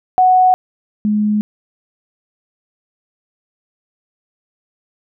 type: tone pair in turn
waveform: sine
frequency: 740 / 210.4 Hz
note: F#5 / G#3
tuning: 0 / +23 cents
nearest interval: octave + minor seventh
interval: 2177 cents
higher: first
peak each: -7 / -12 dBFS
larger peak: first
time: 0.18-0.54 / 1.05-1.41 s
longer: neither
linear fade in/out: 0 ms
effects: none